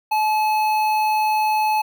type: tone with notch filter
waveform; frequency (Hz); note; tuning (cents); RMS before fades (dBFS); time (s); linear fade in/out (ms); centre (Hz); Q
square; 860; A5; -40; -19; 0.11-1.82; 10; 7600; 0.54
effects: none